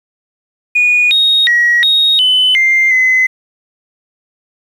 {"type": "tone with pitch steps", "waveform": "sine", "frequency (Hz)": [2457, 3741, 1909, 3748, 3020, 2098, 2036], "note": ["D#7", "A#7", "A#6", "A#7", "F#7", "C7", "C7"], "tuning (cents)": [-22, 5, 41, 9, 35, 4, -48], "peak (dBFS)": -6, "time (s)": [0.75, 3.27], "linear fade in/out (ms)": 10, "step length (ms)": 360, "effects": ["tanh soft clip ceiling -3 dBFS", "7-bit"]}